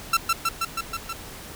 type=tone with echo; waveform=sawtooth; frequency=1345 Hz; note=E6; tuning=34 cents sharp; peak=-13 dBFS; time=0.13-0.17 s; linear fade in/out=5 ms; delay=160 ms; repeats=6; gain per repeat=-2 dB; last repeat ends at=1.13 s; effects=pink hiss -40 dBFS RMS until 1.55 s